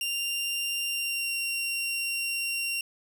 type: tone with pitch glide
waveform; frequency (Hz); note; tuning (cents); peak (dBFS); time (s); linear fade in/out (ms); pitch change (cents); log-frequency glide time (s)
sawtooth; 2784 to 2757; F7 to F7; -6 to -23; -25; 0.01-2.81; 2; -17; 0.87-1.32
effects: none